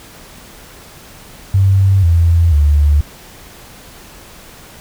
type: tone with pitch steps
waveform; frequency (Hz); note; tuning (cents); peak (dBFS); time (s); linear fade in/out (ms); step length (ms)
sine; 96.8 / 84.27 / 73.36; G2 / E2 / D2; -21 / +39 / -1; -7; 1.54-3.01; 5; 490
effects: pink hiss -38 dBFS RMS until 4.8 s